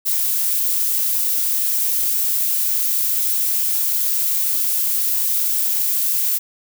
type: noise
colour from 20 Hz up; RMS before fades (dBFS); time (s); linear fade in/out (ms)
violet; -19; 0.05-6.39; 20
effects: none